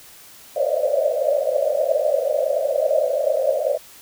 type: band-pass noise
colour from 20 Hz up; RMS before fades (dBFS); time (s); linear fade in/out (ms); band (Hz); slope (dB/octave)
white; -20; 0.56-3.78; 10; 520 to 640; 96
effects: white hiss -45 dBFS RMS until 4.01 s